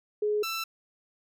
sine / 15% pulse tone pair in turn, 420 / 1333.4 Hz, G#4 / E6, +19 / +19 cents, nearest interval octave + minor sixth, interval 2000 cents, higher second, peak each -24 dBFS, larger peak neither, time 0.22-0.43 / 0.43-0.64 s, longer neither, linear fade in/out 5 ms, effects none

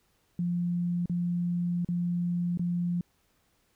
sine tone with dropouts, 174.61 Hz, F3, in tune, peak -26 dBFS, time 0.39-3.01 s, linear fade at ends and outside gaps 2 ms, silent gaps 1.058-1.096 / 1.848-1.887 / 2.574-2.594 s, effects pink hiss -70 dBFS RMS until 3.75 s

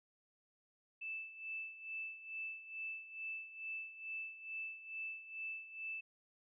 sine tone with tremolo, 2637 Hz, E7, in tune, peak -40 dBFS, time 1.01-6.01 s, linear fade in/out 10 ms, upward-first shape sine, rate 2.3 Hz, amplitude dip 75%, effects none

